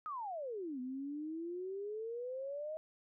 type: exponential two-way sweep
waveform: sine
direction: down then up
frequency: 1292 to 248.6 to 634 Hz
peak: -39 dBFS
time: 0.06-2.77 s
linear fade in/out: 0 ms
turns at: 0.8 s
effects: none